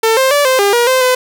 sawtooth tone with pitch steps, 448 / 527 / 578 / 520 / 402.4 / 477.3 / 518 / 507 Hz, A4 / C5 / D5 / C5 / G4 / A#4 / C5 / B4, +31 / +12 / -28 / -11 / +45 / +41 / -17 / +45 cents, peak -5 dBFS, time 0.03-1.15 s, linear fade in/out 5 ms, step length 140 ms, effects none

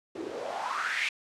white noise with band-pass filter sweep, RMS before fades -33 dBFS, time 0.15-1.09 s, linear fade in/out 5 ms, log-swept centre 300 to 2500 Hz, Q 5, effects low-pass 8000 Hz 12 dB/octave

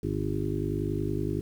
harmonic tone with a mistuned harmonic, 50.7 Hz, G#1, 41 cents flat, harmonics 1 / 2 / 3 / 5 / 6 / 7 / 8, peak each -38 / -33 / -34 / -37 / -34 / -34 / -36 dBFS, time 0.03-1.41 s, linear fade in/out 5 ms, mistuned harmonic 1, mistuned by -25 cents, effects 9-bit

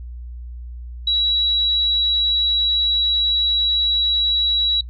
sine tone, 3897 Hz, B7, 24 cents flat, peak -15 dBFS, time 1.07-4.81 s, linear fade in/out 5 ms, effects noise-tail reverb RT60 0.1 s tail -23 dB re dry + added 60 Hz sine -30 dBFS peak until 4.89 s

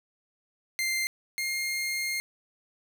sawtooth tone pair in turn, 2093 / 2125 Hz, C7 / C7, 0 / +26 cents, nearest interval unison, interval 26 cents, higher second, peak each -23 / -25 dBFS, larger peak first, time 0.79-1.07 / 1.38-2.2 s, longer second, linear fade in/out 0 ms, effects none

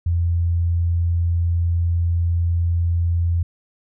sine tone, 85.3 Hz, F2, 40 cents flat, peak -16 dBFS, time 0.06-3.43 s, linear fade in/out 5 ms, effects none

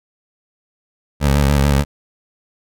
20% pulse tone with vibrato, 70.7 Hz, C#2, 35 cents sharp, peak -7 dBFS, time 1.2-1.85 s, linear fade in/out 50 ms, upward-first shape square, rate 6.8 Hz, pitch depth 49 cents each way, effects none

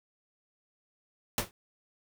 pink noise with exponential decay, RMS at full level -24 dBFS, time 1.38-1.51 s, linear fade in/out 1 ms, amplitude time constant 27 ms, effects none

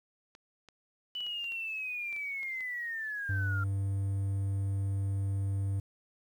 clicks, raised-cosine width 0.2 ms, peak -35 dBFS, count 11, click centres 0.351 / 0.687 / 1.151 / 1.206 / 1.266 / 1.443 / 1.521 / 2.127 / 2.164 / 2.431 / 2.607 s
sine linear sweep, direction down, 2980 to 1371 Hz, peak -34 dBFS, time 1.15-3.64 s, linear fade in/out 5 ms
triangle tone, 98 Hz, G2, in tune, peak -27 dBFS, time 3.29-5.8 s, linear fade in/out 5 ms
effects 10-bit

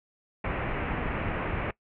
pink low-pass noise, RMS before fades -31 dBFS, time 0.44-1.71 s, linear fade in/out 5 ms, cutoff 2600 Hz, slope 48 dB/octave, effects noise-tail reverb RT60 0.1 s tail -21 dB re dry

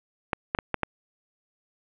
clicks, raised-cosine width 0.5 ms, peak -9 dBFS, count 5, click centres 0.332 / 0.549 / 0.588 / 0.743 / 0.833 s, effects resampled to 8000 Hz + 8-bit

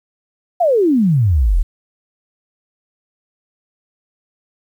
sine exponential sweep, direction down, 740 to 34.65 Hz, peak -10 dBFS, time 0.6-1.63 s, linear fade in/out 10 ms, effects 8-bit

